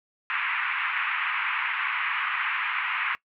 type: band-pass noise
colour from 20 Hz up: white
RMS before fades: -28 dBFS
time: 0.3-3.15 s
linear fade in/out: 0 ms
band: 980 to 2600 Hz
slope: 48 dB/octave
effects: noise-tail reverb RT60 0.1 s tail -21 dB re dry